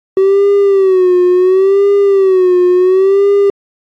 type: tone with vibrato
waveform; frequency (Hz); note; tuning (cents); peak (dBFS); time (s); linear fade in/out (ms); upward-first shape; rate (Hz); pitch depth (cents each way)
triangle; 380; F#4; +46; -3; 0.17-3.5; 2; sine; 0.71; 100
effects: tanh soft clip ceiling 0 dBFS + AAC 64 kbps